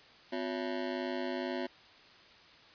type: ring-modulated tone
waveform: 25% pulse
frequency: 308 Hz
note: D#4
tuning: 17 cents flat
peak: -27 dBFS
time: 0.32-1.67 s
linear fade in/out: 10 ms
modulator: 51.1 Hz
effects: white hiss -57 dBFS RMS until 2.74 s + resampled to 11025 Hz